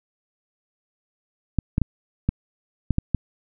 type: clicks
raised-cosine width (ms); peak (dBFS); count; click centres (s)
5; -7; 7; 1.587 / 1.781 / 1.817 / 2.29 / 2.907 / 2.984 / 3.147
effects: none